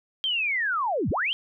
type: linear two-way sweep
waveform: sine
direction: down then up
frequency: 3216 to 60.3 to 3216 Hz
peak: -23 dBFS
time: 0.24-1.33 s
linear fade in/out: 0 ms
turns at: 1.1 s
effects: none